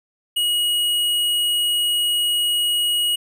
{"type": "tone", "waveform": "square", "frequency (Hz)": 2900, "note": "F#7", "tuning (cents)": -35, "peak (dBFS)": -18, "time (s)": [0.36, 3.16], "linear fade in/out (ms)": 10, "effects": []}